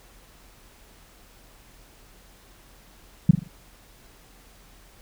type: tone with echo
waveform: sine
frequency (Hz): 165.4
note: E3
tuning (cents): +6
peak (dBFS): -7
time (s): 3.29-3.31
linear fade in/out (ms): 5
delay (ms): 42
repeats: 4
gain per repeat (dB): -8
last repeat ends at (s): 3.478
effects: added 42 Hz sine -54 dBFS peak until 5.01 s + pink hiss -54 dBFS RMS until 5.01 s